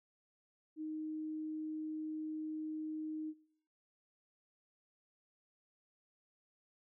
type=tone; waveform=sine; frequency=311.1 Hz; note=D#4; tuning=in tune; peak=-39 dBFS; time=0.76-3.34 s; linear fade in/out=50 ms; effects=noise-tail reverb RT60 0.9 s tail -24 dB re dry